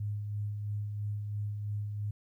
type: tone with tremolo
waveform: sine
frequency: 103.83 Hz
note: G#2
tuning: in tune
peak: -31 dBFS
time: 0-2.11 s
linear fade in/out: 5 ms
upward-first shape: sine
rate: 3 Hz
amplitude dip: 35%
effects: 12-bit